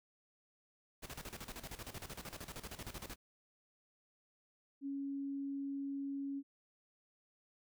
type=noise with tremolo; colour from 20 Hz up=pink; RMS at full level=-46 dBFS; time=1.02-3.16 s; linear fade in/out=20 ms; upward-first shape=square; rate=13 Hz; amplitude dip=75%
type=tone; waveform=sine; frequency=277.5 Hz; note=C#4; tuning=2 cents sharp; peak=-38 dBFS; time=4.81-6.43 s; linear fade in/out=50 ms
effects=none